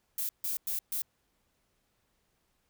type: noise bursts at uneven times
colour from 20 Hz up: violet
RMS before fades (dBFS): -33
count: 4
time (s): 0.18-0.29 / 0.44-0.57 / 0.67-0.79 / 0.92-1.02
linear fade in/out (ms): 2
effects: pink hiss -75 dBFS RMS until 2.69 s